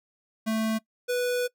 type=tone pair in turn; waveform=square; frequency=220.8 / 492.3 Hz; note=A3 / B4; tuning=+6 / -6 cents; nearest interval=octave + major second; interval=1388 cents; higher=second; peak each=-25 dBFS; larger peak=neither; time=0.46-0.79 / 1.08-1.48 s; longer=second; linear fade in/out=20 ms; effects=noise-tail reverb RT60 0.1 s tail -22 dB re dry